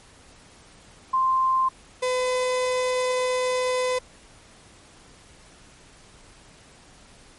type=tone pair in turn; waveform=sine / 35% pulse; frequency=1046.5 / 505.7 Hz; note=C6 / B4; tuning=0 / +41 cents; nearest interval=octave + minor second; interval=1259 cents; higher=first; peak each=-18 / -20 dBFS; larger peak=first; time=1.13-1.69 / 2.02-3.99 s; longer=second; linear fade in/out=10 ms; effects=pink hiss -51 dBFS RMS until 7.38 s + MP3 48 kbps